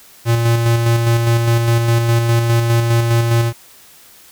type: tone with tremolo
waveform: square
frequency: 116.54 Hz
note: A#2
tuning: in tune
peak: -11 dBFS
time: 0.25-3.53 s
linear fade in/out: 50 ms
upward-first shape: square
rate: 4.9 Hz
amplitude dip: 35%
effects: white hiss -44 dBFS RMS until 4.31 s